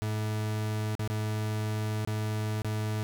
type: tone with dropouts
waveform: 40% pulse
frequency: 107.5 Hz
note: A2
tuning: 40 cents flat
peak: -28 dBFS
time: 0.02-3.03 s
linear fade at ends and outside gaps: 0 ms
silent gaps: 0.952-0.994 / 1.076-1.1 / 2.049-2.074 / 2.619-2.646 s
effects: none